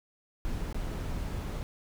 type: noise with dropouts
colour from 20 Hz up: brown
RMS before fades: -34 dBFS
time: 0.45-1.63 s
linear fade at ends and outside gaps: 0 ms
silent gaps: 0.728-0.745 s
effects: none